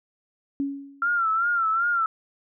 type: tone with exponential decay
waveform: sine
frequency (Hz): 278.6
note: C#4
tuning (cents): +9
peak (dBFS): -21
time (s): 0.6-1.16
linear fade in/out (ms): 0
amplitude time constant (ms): 120
type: tone with vibrato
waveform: sine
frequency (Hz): 1363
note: F6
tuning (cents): -43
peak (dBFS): -20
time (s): 1.02-2.06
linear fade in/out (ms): 2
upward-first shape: sine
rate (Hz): 2.6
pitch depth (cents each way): 80
effects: none